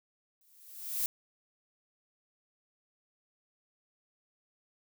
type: noise with exponential growth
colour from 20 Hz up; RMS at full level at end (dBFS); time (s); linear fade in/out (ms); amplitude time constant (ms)
violet; -29; 0.41-1.06; 1; 140
effects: none